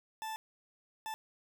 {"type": "tone bursts at uneven times", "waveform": "40% pulse", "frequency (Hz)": 880, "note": "A5", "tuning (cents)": 0, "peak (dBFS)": -37, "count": 2, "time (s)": [[0.22, 0.36], [1.06, 1.14]], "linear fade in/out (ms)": 0, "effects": []}